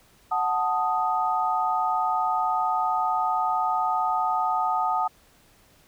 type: chord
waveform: sine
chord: D# diminished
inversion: first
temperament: equal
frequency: 740 / 880 / 1244.5 Hz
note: F#5 / A5 / D#6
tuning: 0 / 0 / 0 cents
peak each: -26 dBFS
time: 0.31-5.08 s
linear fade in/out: 10 ms
effects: pink hiss -58 dBFS RMS until 5.87 s